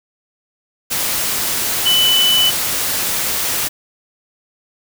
sine tone in noise, 2991 Hz, F#7, 18 cents sharp, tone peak -11 dBFS, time 1.85-2.51 s, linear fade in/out 20 ms, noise white, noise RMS -19 dBFS, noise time 0.9-3.69 s, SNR +5 dB, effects none

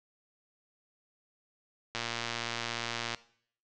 click train, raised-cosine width 0.2 ms, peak -16 dBFS, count 141, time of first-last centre 1.95-3.147 s, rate 117 Hz, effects noise-tail reverb RT60 0.6 s tail -19 dB re dry + low-pass 7000 Hz 12 dB/octave

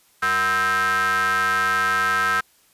square ring-modulated tone, 138.59 Hz, C#3, in tune, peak -16 dBFS, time 0.22-2.41 s, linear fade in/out 10 ms, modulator 1440 Hz, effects white hiss -58 dBFS RMS until 2.73 s + resampled to 32000 Hz

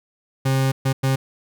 40% pulse tone bursts at uneven times, 133.6 Hz, C3, 36 cents sharp, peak -16 dBFS, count 3, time 0.45-0.72 / 0.85-0.93 / 1.03-1.16 s, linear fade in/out 10 ms, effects none

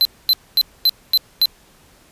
square tone bursts, 4066 Hz, B7, 50 cents sharp, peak -11 dBFS, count 6, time 0.01-1.456 s, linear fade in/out 0 ms, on 41 ms, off 240 ms, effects pink hiss -51 dBFS RMS until 2.11 s + resampled to 32000 Hz

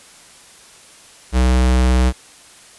square tone, 63 Hz, B1, 35 cents sharp, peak -12 dBFS, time 1.32-2.13 s, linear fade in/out 50 ms, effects white hiss -44 dBFS RMS until 2.78 s + resampled to 24000 Hz

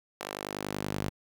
sawtooth tone with high-pass filter sweep, 50.4 Hz, G1, 49 cents sharp, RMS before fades -36 dBFS, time 0.2-1.1 s, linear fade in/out 10 ms, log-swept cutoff 590 to 110 Hz, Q 0.82, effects 9-bit

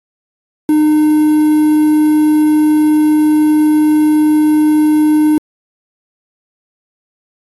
triangle tone with quantisation, 304.8 Hz, D#4, 36 cents flat, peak -5 dBFS, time 0.69-5.38 s, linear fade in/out 2 ms, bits 5, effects AAC 48 kbps

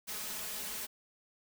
white noise with comb filter, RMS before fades -40 dBFS, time 0.07-0.87 s, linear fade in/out 20 ms, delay 4.7 ms, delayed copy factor +0.75, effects none

